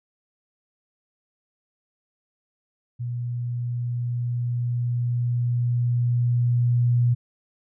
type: tone with level ramp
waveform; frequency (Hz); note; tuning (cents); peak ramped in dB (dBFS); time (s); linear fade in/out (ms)
sine; 121; B2; -35; -26 to -16; 2.99-7.15; 20
effects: none